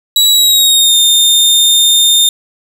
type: tone with pitch glide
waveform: sawtooth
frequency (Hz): 3897 to 3636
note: B7 to A#7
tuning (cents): -24 to -44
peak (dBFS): -3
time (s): 0.16-2.29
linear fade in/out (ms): 2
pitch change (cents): -120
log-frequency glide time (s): 0.33-0.97
effects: none